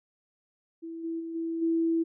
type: tone with level steps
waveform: sine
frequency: 329.6 Hz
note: E4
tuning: in tune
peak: -36 / -30 / -34 / -29 / -23 dBFS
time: 0.82-2.04 s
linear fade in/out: 20 ms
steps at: 1.03 / 1.19 / 1.34 / 1.61 s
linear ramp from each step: 20 ms
effects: none